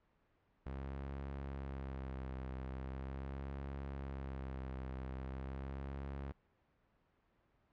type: tone with vibrato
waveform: sawtooth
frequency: 67 Hz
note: C2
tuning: 42 cents sharp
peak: -38 dBFS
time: 0.66-6.32 s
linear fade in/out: 0 ms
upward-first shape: sine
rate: 0.41 Hz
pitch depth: 45 cents each way
effects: pink hiss -75 dBFS RMS until 7.72 s + low-pass 2000 Hz 12 dB/octave